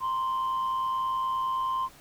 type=tone pair together; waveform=sine; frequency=936.9 / 1046.5 Hz; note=A#5 / C6; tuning=+8 / 0 cents; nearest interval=major second; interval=192 cents; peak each=-35 / -24 dBFS; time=0-1.89 s; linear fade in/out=50 ms; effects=tanh soft clip ceiling -24 dBFS + pink hiss -53 dBFS RMS until 2 s